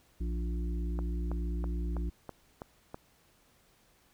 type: harmonic tone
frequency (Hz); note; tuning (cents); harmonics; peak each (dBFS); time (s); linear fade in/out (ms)
58.27; A#1; 0; 1 / 3 / 5 / 6; -31 / -41 / -45 / -47; 0.2-2.1; 10
type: click train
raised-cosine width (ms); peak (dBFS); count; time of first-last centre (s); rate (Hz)
1; -26; 7; 0.99-2.944; 3.07
effects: pink hiss -66 dBFS RMS until 4.13 s